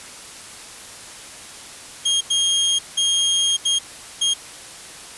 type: tone bursts at uneven times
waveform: sawtooth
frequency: 3239 Hz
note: G#7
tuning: 44 cents flat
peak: -13 dBFS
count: 5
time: 2.05-2.21 / 2.3-2.79 / 2.97-3.57 / 3.65-3.79 / 4.21-4.34 s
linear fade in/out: 10 ms
effects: white hiss -38 dBFS RMS until 5.17 s + resampled to 24000 Hz